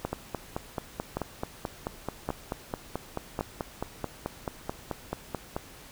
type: two click trains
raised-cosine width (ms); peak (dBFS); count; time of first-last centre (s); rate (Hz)
1; -15 / -16; 4 / 26; 0.05-3.409 / 0.13-5.565; 0.893 / 4.6
effects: pink hiss -49 dBFS RMS until 5.91 s